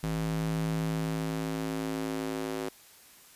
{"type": "tone with high-pass filter sweep", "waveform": "square", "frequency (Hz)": 53.9, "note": "A1", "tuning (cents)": -35, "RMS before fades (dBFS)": -32, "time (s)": [0.03, 2.69], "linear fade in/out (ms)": 5, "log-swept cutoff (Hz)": [120, 340], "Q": 2.2, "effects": ["white hiss -55 dBFS RMS until 3.35 s", "resampled to 32000 Hz"]}